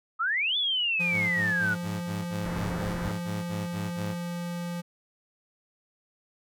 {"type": "exponential two-way sweep", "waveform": "sine", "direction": "up then down", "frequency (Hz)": [1244.5, 3520, 1436], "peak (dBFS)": -24, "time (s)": [0.19, 1.75], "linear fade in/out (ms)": 20, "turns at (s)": 0.57}
{"type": "tone with pitch glide", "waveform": "square", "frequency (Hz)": [174.61, 173.6], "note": ["F3", "F3"], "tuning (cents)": [0, -10], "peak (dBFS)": -32, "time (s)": [0.99, 4.82], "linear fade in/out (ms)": 20, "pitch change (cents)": -10, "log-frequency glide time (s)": [1.74, 2.45]}
{"type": "tone bursts", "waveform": "sawtooth", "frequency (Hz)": 104.1, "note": "G#2", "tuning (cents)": 5, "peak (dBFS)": -29, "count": 13, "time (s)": [1.11, 4.154], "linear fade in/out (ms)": 50, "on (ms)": 200, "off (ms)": 37}
{"type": "low-pass noise", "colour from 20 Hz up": "pink", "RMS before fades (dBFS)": -35, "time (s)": [2.45, 3.12], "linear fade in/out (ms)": 5, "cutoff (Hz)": 1900, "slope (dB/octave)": 24}
{"effects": []}